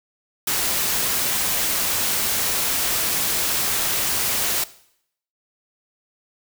white noise, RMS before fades -22 dBFS, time 0.47-4.64 s, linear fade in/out 5 ms, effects noise-tail reverb RT60 0.7 s tail -18 dB re dry

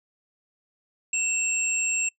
sine tone pair together, 2673 / 7546 Hz, E7 / A#8, +23 / +20 cents, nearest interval octave + tritone, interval 1797 cents, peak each -26 / -25 dBFS, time 1.13-2.09 s, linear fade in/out 5 ms, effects noise-tail reverb RT60 0.1 s tail -22 dB re dry

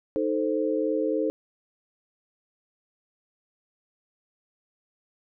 sine chord, A diminished, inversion second, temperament equal, 311.1 / 440 / 523.3 Hz, Eb4 / A4 / C5, 0 / 0 / 0 cents, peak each -27 / -27 / -28 dBFS, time 0.16-1.3 s, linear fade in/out 0 ms, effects none

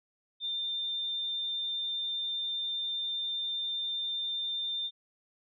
sine tone, 3595 Hz, A7, 36 cents sharp, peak -31 dBFS, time 0.4-4.91 s, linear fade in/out 50 ms, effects none

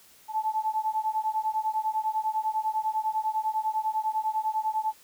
sine beating tone pair, 867 / 877 Hz, A5 / A5, -26 / -6 cents, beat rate 10 Hz, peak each -28 / -29 dBFS, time 0.28-4.94 s, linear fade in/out 50 ms, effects white hiss -56 dBFS RMS until 5.03 s

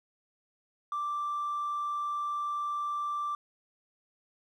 triangle tone, 1174.7 Hz, D6, in tune, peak -27 dBFS, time 0.92-3.35 s, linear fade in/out 2 ms, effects tanh soft clip ceiling -27 dBFS

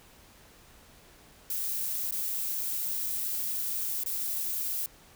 violet noise with dropouts, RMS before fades -32 dBFS, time 1.5-4.86 s, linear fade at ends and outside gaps 1 ms, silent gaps 2.11-2.123 / 4.036-4.06 s, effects pink hiss -56 dBFS RMS until 5.15 s

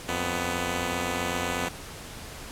5% pulse tone pair together, 88 / 249.2 Hz, F2 / B3, +14 / +16 cents, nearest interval octave + tritone, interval 1802 cents, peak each -19 / -18 dBFS, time 0.08-1.69 s, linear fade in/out 10 ms, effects pink hiss -41 dBFS RMS until 2.51 s + low-pass 12000 Hz 12 dB/octave

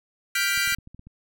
sawtooth chord, G dominant seventh, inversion third, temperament equal with one note detuned, 1406.6 / 1568 / 1975.5 / 2349 Hz, F6 / G6 / B6 / D7, +12 / 0 / 0 / 0 cents, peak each -24 dBFS, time 0.35-0.75 s, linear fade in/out 5 ms
clicks, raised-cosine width 5 ms, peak -32 dBFS, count 8, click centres 0.576 / 0.676 / 0.724 / 0.786 / 0.874 / 0.946 / 0.994 / 1.07 s
effects none

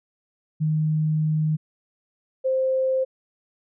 sine tone pair in turn, 155.1 / 523.7 Hz, D#3 / C5, -5 / +1 cents, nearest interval octave + major sixth, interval 2106 cents, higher second, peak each -19 dBFS, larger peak neither, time 0.6-1.57 / 2.44-3.05 s, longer first, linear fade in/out 20 ms, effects none

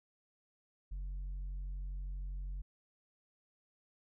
sine tone with tanh clipping, 46.25 Hz, F#1, in tune, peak -39 dBFS, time 0.91-2.62 s, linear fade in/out 10 ms, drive 3 dB, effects none

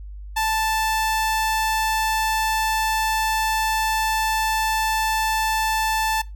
sawtooth tone, 880 Hz, A5, in tune, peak -16 dBFS, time 0.36-6.22 s, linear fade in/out 10 ms, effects noise-tail reverb RT60 0.2 s tail -19 dB re dry + added 50 Hz sine -33 dBFS peak until 6.35 s

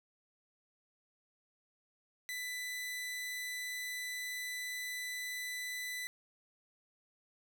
sawtooth tone, 1993 Hz, B6, 15 cents sharp, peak -35 dBFS, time 2.29-6.07 s, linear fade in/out 0 ms, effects 11-bit

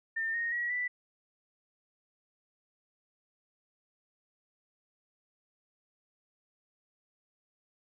sine tone with pitch steps, 1805 / 1860 / 1916.8 / 1975.2 Hz, A6 / A#6 / A#6 / B6, +44 / -4 / +48 / 0 cents, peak -30 dBFS, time 0.16-0.88 s, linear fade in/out 10 ms, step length 180 ms, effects none

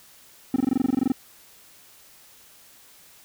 triangle tone bursts, 261.6 Hz, C4, in tune, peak -15 dBFS, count 14, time 0.54-1.12 s, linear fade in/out 2 ms, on 21 ms, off 22 ms, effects white hiss -52 dBFS RMS until 3.24 s

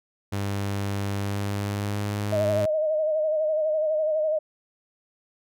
sawtooth tone with pitch glide, 100 to 103.47 Hz, G2 to G#2, +35 to -6 cents, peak -22 dBFS, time 0.32-2.66 s, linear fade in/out 10 ms, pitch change +59 cents, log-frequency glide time 1.2-2.24 s
sine tone with vibrato, 621 Hz, D#5, 3 cents flat, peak -21 dBFS, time 2.32-4.39 s, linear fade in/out 10 ms, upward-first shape sine, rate 12 Hz, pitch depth 46 cents each way
effects none

